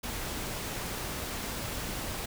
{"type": "noise", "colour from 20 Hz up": "pink", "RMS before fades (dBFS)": -36, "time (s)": [0.03, 2.26], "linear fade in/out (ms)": 10, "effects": []}